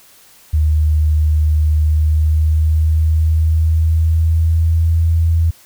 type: tone with pitch glide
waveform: sine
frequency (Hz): 76.8 to 82.31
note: D#2 to E2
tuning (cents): -22 to -2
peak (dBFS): -10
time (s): 0.53-5.51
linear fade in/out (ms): 10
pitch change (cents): +120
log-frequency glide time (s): 1.79-4.98
effects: white hiss -46 dBFS RMS until 5.65 s